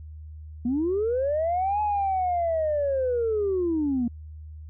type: linear two-way sweep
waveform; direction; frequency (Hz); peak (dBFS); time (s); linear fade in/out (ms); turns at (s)
sine; up then down; 230 to 850 to 230; -21; 0.65-4.08; 5; 1.81
effects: tanh soft clip ceiling -18 dBFS + added 77 Hz sine -38 dBFS peak until 4.69 s